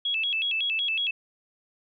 sine tone with vibrato, 2959 Hz, F#7, 1 cent flat, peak -24 dBFS, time 0.05-1.11 s, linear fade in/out 5 ms, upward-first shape square, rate 5.4 Hz, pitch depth 200 cents each way, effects none

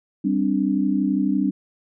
sine chord, G suspended fourth, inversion none, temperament equal, 196 / 261.6 / 293.7 Hz, G3 / C4 / D4, 0 / 0 / 0 cents, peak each -22 / -23 / -22 dBFS, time 0.24-1.51 s, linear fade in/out 10 ms, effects none

